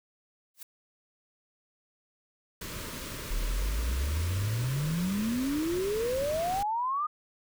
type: noise with exponential growth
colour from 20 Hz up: blue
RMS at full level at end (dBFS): -37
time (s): 0.54-0.63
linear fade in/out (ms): 5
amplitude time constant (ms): 18
type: band-stop noise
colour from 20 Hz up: pink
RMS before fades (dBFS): -39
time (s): 2.61-6.63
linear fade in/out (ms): 5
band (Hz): 640 to 910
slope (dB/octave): 96
type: exponential sweep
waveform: sine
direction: up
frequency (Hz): 34.65 to 1244.5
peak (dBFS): -27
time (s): 3.3-7.07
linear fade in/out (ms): 10
effects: none